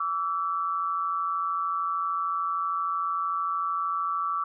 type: tone pair together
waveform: sine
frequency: 1150.8 / 1324 Hz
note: D6 / E6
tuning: -36 / +7 cents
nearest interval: major second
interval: 243 cents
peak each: -27 / -30 dBFS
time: 0-4.44 s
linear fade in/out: 5 ms
effects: none